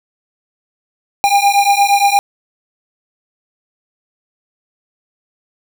square beating tone pair, 800 / 808.6 Hz, G5 / G#5, +35 / -46 cents, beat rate 8.6 Hz, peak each -13 dBFS, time 1.24-2.19 s, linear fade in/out 0 ms, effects none

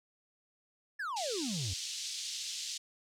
triangle exponential sweep, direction down, 1797 to 82.41 Hz, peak -33 dBFS, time 0.99-1.74 s, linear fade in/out 10 ms
pink band-pass noise, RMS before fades -40 dBFS, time 1.16-2.78 s, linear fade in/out 10 ms, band 3400 to 7300 Hz, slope 24 dB/octave
effects none

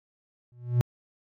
triangle tone with exponential growth, 121.7 Hz, B2, 25 cents flat, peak -13 dBFS, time 0.52-0.81 s, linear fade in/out 0 ms, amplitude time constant 61 ms, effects tanh soft clip ceiling -11 dBFS

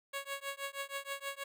10% pulse tone with tremolo, 554.4 Hz, C#5, in tune, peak -27 dBFS, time 0.13-1.44 s, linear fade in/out 10 ms, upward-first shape triangle, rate 6.3 Hz, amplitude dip 100%, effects none

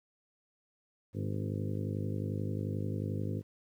harmonic tone with a mistuned harmonic, 51.3 Hz, G#1, 21 cents flat, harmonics 2 / 3 / 4 / 5 / 6 / 7 / 8 / 9 / 10, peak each -35 / -39 / -41 / -43 / -45 / -46 / -47 / -48 / -49 dBFS, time 1.13-3.43 s, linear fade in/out 50 ms, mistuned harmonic 6, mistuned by -27 cents, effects 11-bit

